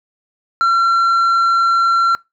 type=tone with tanh clipping; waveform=sine; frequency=1362 Hz; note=F6; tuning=44 cents flat; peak=-11 dBFS; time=0.61-2.15 s; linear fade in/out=0 ms; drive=4 dB; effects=noise-tail reverb RT60 0.2 s tail -23 dB re dry